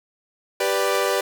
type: chord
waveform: sawtooth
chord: G major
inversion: none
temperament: equal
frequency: 392 / 493.9 / 587.3 Hz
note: G4 / B4 / D5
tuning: 0 / 0 / 0 cents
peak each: -20 dBFS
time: 0.6-1.21 s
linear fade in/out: 5 ms
effects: 7-bit